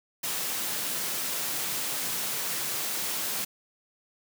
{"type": "high-pass noise", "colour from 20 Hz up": "white", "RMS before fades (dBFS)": -31, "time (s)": [0.23, 3.45], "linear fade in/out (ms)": 10, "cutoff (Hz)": 110, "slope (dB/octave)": 48, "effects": []}